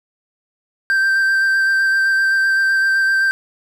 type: tone with vibrato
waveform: triangle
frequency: 1568 Hz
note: G6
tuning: in tune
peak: -11 dBFS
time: 0.9-3.31 s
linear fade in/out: 0 ms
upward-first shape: square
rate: 7.8 Hz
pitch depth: 11 cents each way
effects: none